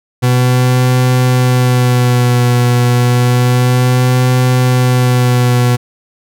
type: tone with vibrato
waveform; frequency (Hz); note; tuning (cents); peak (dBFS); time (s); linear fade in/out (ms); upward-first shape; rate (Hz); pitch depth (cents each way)
40% pulse; 124.4; B2; +13; -7; 0.22-5.77; 20; sine; 0.3; 31
effects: none